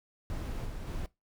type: noise with level steps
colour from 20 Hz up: brown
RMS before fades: -36 / -39 / -36 dBFS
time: 0.3-1.06 s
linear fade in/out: 0 ms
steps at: 0.65 / 0.87 s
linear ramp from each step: 10 ms
effects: noise-tail reverb RT60 0.2 s tail -21 dB re dry